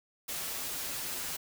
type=noise with comb filter; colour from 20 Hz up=white; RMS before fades=-37 dBFS; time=0.28-1.37 s; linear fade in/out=10 ms; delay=9.5 ms; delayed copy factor=-0.6; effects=none